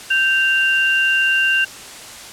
sine tone pair together, 1560.7 / 2778 Hz, G6 / F7, -8 / -10 cents, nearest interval minor seventh, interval 998 cents, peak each -16 dBFS, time 0.1-1.65 s, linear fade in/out 10 ms, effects white hiss -35 dBFS RMS until 2.32 s + low-pass 9000 Hz 12 dB/octave

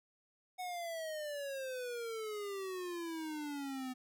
square exponential sweep, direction down, 741 to 252.5 Hz, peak -40 dBFS, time 0.58-3.94 s, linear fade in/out 20 ms, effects none

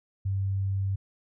sine tone, 97.3 Hz, G2, 12 cents flat, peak -25 dBFS, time 0.25-0.96 s, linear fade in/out 10 ms, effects none

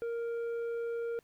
sine tone with tanh clipping, 466.2 Hz, A#4, in tune, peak -34 dBFS, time 0.02-1.19 s, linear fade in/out 0 ms, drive 6 dB, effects pink hiss -70 dBFS RMS until 1.23 s

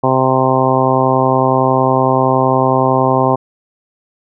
harmonic tone, 130.81 Hz, C3, in tune, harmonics 1 / 2 / 3 / 4 / 5 / 6 / 7 / 8, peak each -18 / -18 / -18 / -18 / -18 / -18 / -18 / -18 dBFS, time 0.03-3.36 s, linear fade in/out 10 ms, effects none

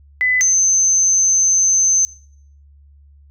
sine tone pair in turn, 2006 / 6209 Hz, B6 / G8, +26 / -17 cents, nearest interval octave + minor sixth, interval 1957 cents, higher second, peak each -13 / -11 dBFS, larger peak second, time 0.21-0.41 / 0.41-2.05 s, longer second, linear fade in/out 0 ms, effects noise-tail reverb RT60 0.6 s tail -22 dB re dry + added 71 Hz sine -44 dBFS peak until 3.3 s

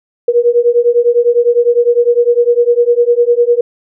sine beating tone pair, 473.5 / 483.4 Hz, A#4 / B4, +27 / -37 cents, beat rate 9.9 Hz, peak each -10 dBFS, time 0.28-3.61 s, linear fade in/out 5 ms, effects none

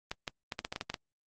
clicks, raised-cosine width 0.2 ms, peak -17 dBFS, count 10, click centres 0.115 / 0.278 / 0.522 / 0.591 / 0.649 / 0.725 / 0.761 / 0.811 / 0.9 / 0.942 s, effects Opus 32 kbps

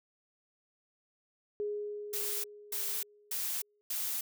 sine tone with exponential decay, 415.3 Hz, G#4, in tune, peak -31 dBFS, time 1.6-3.81 s, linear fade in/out 0 ms, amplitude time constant 480 ms
blue noise bursts, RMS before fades -35 dBFS, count 4, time 2.13-4.21 s, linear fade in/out 5 ms, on 310 ms, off 280 ms
effects none

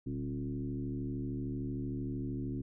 sine tone with frequency modulation, 193.7 Hz, G3, 20 cents flat, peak -34 dBFS, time 0.06-2.62 s, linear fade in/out 10 ms, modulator 73.1 Hz, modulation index 1.8, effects none

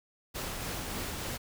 pink noise with tremolo, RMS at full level -36 dBFS, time 0.34-1.38 s, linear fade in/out 20 ms, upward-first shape triangle, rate 3.4 Hz, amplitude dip 25%, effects none

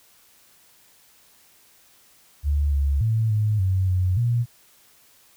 sine tone with pitch steps, 72.6 / 70.2 / 111.5 / 106.7 / 94.2 / 91.7 / 119 Hz, D2 / C#2 / A2 / G#2 / F#2 / F#2 / A#2, -19 / +22 / +23 / +47 / +32 / -15 / +36 cents, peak -18 dBFS, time 2.43-4.46 s, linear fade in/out 50 ms, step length 290 ms, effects white hiss -56 dBFS RMS until 5.36 s

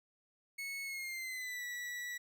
40% pulse tone with pitch glide, 2200 to 1948.7 Hz, C#7 to B6, -14 to -24 cents, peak -39 dBFS, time 0.58-2.18 s, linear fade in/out 10 ms, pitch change -210 cents, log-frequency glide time 0.84-1.65 s, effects none

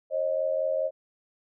sine tone pair together, 537.5 / 622.3 Hz, C5 / D#5, +47 / 0 cents, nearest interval minor third, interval 253 cents, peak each -27 dBFS, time 0.1-0.91 s, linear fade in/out 50 ms, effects none

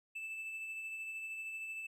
triangle tone with tremolo, 2637 Hz, E7, in tune, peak -38 dBFS, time 0.15-1.87 s, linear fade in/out 10 ms, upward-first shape sine, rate 13 Hz, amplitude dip 30%, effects none

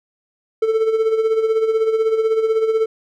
triangle tone with tremolo, 443.4 Hz, A4, 13 cents sharp, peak -10 dBFS, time 0.62-2.86 s, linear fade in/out 5 ms, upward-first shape sine, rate 16 Hz, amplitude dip 60%, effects none

